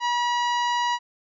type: harmonic tone with a mistuned harmonic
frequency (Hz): 964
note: B5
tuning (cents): -42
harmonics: 1 / 2 / 3 / 4 / 5 / 6 / 7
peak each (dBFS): -22 / -30 / -33 / -36 / -40 / -43 / -45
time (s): 0-0.99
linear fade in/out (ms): 50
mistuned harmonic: 4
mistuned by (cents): +34
effects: none